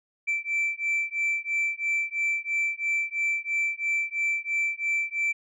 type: beating tone pair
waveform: sine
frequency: 2332 / 2335 Hz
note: D7 / D7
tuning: -13 / -11 cents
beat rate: 3 Hz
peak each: -26 dBFS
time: 0.27-5.33 s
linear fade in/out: 20 ms
effects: tanh soft clip ceiling -21 dBFS